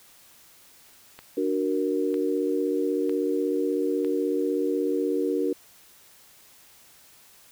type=click train; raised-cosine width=0.3 ms; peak=-26 dBFS; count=4; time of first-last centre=1.19-4.047 s; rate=1.05 Hz
type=chord; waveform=sine; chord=D augmented; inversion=none; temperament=equal; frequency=293.7 / 370 / 466.2 Hz; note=D4 / F#4 / A#4; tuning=0 / 0 / 0 cents; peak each=-27 dBFS; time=1.37-5.53 s; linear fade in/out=5 ms
effects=white hiss -54 dBFS RMS until 7.51 s